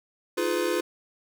square chord, F half-diminished seventh, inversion third, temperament just, 314.3 / 349.2 / 419.1 / 502.9 Hz, Eb4 / F4 / Ab4 / Cb5, +18 / 0 / +16 / +31 cents, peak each -34 / -28 / -32 / -30 dBFS, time 0.37-0.81 s, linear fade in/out 10 ms, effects none

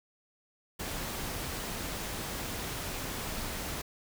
pink noise, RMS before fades -37 dBFS, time 0.79-3.82 s, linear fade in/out 10 ms, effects none

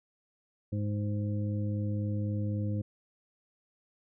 harmonic tone, 103.8 Hz, G#2, in tune, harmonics 1 / 2 / 3 / 5, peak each -30 / -36 / -40 / -44 dBFS, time 0.72-2.82 s, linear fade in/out 10 ms, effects none

